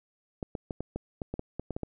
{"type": "clicks", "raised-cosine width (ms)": 2, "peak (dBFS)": -20, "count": 12, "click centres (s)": [0.428, 0.552, 0.708, 0.806, 0.96, 1.218, 1.34, 1.394, 1.596, 1.707, 1.765, 1.833], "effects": []}